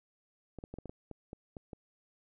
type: clicks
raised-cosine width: 2 ms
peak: -30 dBFS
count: 10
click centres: 0.587 / 0.639 / 0.74 / 0.786 / 0.857 / 0.895 / 1.113 / 1.331 / 1.568 / 1.732 s
effects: none